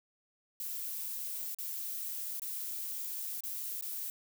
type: noise with dropouts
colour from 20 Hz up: violet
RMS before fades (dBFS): -39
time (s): 0.6-4.1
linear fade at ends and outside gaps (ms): 1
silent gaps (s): 1.547-1.586 / 2.397-2.419 / 3.406-3.436 / 3.811-3.824
effects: none